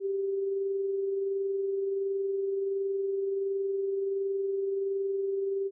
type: tone with amplitude modulation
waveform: sine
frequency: 392 Hz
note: G4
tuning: in tune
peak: -26 dBFS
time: 0-5.71 s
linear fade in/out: 50 ms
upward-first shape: sine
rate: 21.4 Hz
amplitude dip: 30%
effects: none